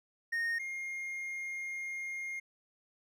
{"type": "tone pair in turn", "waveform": "triangle", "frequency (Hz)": [1850, 2129], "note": ["A#6", "C7"], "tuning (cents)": [-14, 30], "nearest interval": "major second", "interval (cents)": 244, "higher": "second", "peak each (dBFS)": [-29, -35], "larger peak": "first", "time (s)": [[0.32, 0.59], [0.59, 2.4]], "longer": "second", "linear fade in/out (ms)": 10, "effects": []}